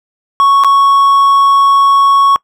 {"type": "tone with dropouts", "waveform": "triangle", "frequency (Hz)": 1108.7, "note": "C#6", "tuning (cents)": 0, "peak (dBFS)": -3, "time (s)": [0.4, 2.36], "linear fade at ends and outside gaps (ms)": 0, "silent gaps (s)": [0.637, 0.646], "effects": ["noise-tail reverb RT60 0.1 s tail -24 dB re dry"]}